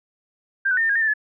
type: tone with pitch steps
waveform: sine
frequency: 1588 / 1496 / 1819 / 1800 / 1632 / 1821 / 1770 / 1714 Hz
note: G6 / F#6 / A#6 / A6 / G#6 / A#6 / A6 / A6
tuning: +22 / +19 / -43 / +39 / -31 / -41 / +10 / -46 cents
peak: -17 dBFS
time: 0.65-1.138 s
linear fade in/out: 10 ms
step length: 61 ms
effects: none